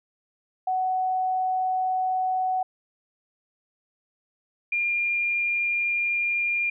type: tone pair in turn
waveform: sine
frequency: 746 / 2404 Hz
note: F#5 / D7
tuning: +14 / +40 cents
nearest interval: octave + minor sixth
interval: 2026 cents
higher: second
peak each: -22 dBFS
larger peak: neither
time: 0.67-2.63 / 4.72-6.7 s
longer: second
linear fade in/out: 5 ms
effects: none